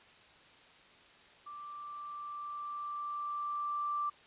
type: tone with level ramp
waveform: sine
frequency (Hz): 1174.7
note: D6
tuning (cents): 0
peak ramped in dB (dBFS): -44 to -31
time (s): 1.46-4.1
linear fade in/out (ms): 10
effects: white hiss -59 dBFS RMS until 4.26 s + resampled to 8000 Hz